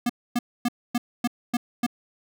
square tone bursts, 240.8 Hz, B3, 44 cents flat, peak -21 dBFS, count 7, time 0.06-1.865 s, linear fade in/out 5 ms, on 35 ms, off 260 ms, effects none

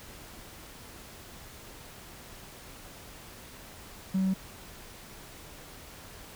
triangle tone, 190 Hz, F#3, 46 cents sharp, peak -21 dBFS, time 4.14-4.34 s, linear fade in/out 10 ms, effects tanh soft clip ceiling -20 dBFS + pink hiss -48 dBFS RMS until 6.35 s

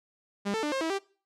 sawtooth tone with pitch steps, 201.4 / 443.4 / 297.4 / 534 / 324 / 392.6 Hz, G3 / A4 / D4 / C5 / E4 / G4, +47 / +13 / +22 / +35 / -30 / +3 cents, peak -24 dBFS, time 0.45-0.99 s, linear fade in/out 20 ms, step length 90 ms, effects noise-tail reverb RT60 0.4 s tail -22 dB re dry + low-pass 7000 Hz 12 dB/octave

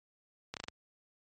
slowing click train, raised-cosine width 0.2 ms, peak -21 dBFS, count 5, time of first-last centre 0.54-0.684 s, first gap 28 ms, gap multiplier 1.17, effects high-pass 60 Hz 12 dB/octave + MP3 48 kbps

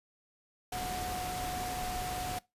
sine tone in noise, 731 Hz, F#5, 21 cents flat, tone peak -36 dBFS, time 0.72-2.39 s, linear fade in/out 5 ms, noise pink, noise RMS -39 dBFS, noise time 0.72-2.39 s, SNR 0 dB, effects noise-tail reverb RT60 0.2 s tail -21 dB re dry + resampled to 32000 Hz

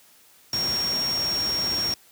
sine tone in noise, 5560 Hz, F8, 9 cents flat, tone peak -23 dBFS, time 0.53-1.94 s, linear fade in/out 2 ms, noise pink, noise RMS -33 dBFS, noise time 0.53-1.94 s, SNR +7 dB, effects white hiss -55 dBFS RMS until 2.11 s + high-pass 80 Hz 12 dB/octave

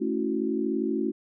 sine chord, F# minor seventh, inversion first, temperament equal, 220 / 277.2 / 329.6 / 370 Hz, A3 / C#4 / E4 / F#4, 0 / 0 / 0 / 0 cents, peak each -30 dBFS, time 0-1.12 s, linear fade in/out 20 ms, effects none

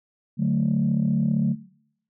sine chord, D major, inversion none, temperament equal, 146.83 / 185 / 220 Hz, D3 / F#3 / A3, 0 / 0 / 0 cents, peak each -23 dBFS, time 0.37-1.56 s, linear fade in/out 50 ms, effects noise-tail reverb RT60 0.7 s tail -21 dB re dry + tanh soft clip ceiling -13 dBFS

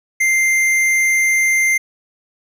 sine tone with tanh clipping, 2093 Hz, C7, in tune, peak -14 dBFS, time 0.2-1.78 s, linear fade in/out 10 ms, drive 14 dB, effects none

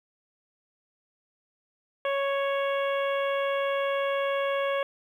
harmonic tone, 554.4 Hz, C#5, in tune, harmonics 1 / 2 / 3 / 4 / 5 / 6, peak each -26 / -32 / -36 / -38 / -40 / -42 dBFS, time 2.05-4.83 s, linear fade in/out 2 ms, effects 10-bit

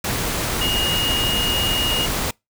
sine tone in noise, 2861 Hz, F7, 41 cents sharp, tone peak -20 dBFS, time 0.61-2.06 s, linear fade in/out 5 ms, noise pink, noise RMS -23 dBFS, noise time 0.04-2.31 s, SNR 0 dB, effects noise-tail reverb RT60 0.2 s tail -26 dB re dry

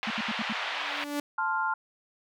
white band-pass noise, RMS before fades -33 dBFS, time 0.03-1.04 s, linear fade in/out 0 ms, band 650 to 3200 Hz, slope 24 dB/octave
sine tone bursts, 220 Hz, A3, in tune, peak -30 dBFS, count 5, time 0.07-0.529 s, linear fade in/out 5 ms, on 35 ms, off 71 ms
sawtooth tone with exponential growth, 290.3 Hz, D4, 20 cents flat, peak -23 dBFS, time 0.64-1.2 s, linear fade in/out 2 ms, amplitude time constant 120 ms
sine chord, F major, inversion first, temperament equal, 880 / 1046.5 / 1396.9 Hz, A5 / C6 / F6, 0 / 0 / 0 cents, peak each -30 / -32 / -29 dBFS, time 1.38-1.74 s, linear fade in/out 5 ms
effects none

